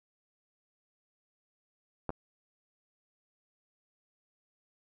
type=clicks; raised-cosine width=1 ms; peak=-19 / -25 dBFS; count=2; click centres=2.093 / 2.104 s; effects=none